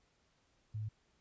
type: tone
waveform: sine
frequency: 107.5 Hz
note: A2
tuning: 40 cents flat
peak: -37 dBFS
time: 0.74-0.89 s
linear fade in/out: 10 ms
effects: pink hiss -74 dBFS RMS until 1.2 s + resampled to 16000 Hz